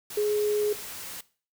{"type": "tone in noise", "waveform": "sine", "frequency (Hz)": 418.7, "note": "G#4", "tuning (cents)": 14, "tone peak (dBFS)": -22, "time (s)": [0.17, 0.73], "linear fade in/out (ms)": 5, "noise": "white", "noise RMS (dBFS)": -39, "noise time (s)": [0.1, 1.21], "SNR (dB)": 14, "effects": ["noise-tail reverb RT60 0.4 s tail -19 dB re dry"]}